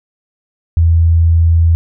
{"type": "tone", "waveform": "sine", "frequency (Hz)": 83, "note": "E2", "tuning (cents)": 12, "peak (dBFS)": -6, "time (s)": [0.77, 1.75], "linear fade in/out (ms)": 0, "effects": []}